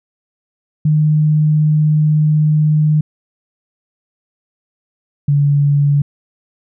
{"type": "tone pair in turn", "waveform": "sine", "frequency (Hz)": [152.7, 143.47], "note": ["D#3", "D3"], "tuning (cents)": [-32, -40], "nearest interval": "minor second", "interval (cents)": 108, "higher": "first", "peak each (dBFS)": -9, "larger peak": "neither", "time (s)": [[0.85, 3.01], [5.28, 6.02]], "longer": "first", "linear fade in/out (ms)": 5, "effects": []}